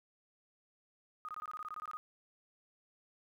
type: tone bursts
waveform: sine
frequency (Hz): 1244.5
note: D#6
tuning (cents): 0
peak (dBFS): -40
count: 13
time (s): 1.25-1.97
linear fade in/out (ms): 0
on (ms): 36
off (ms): 21
effects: 12-bit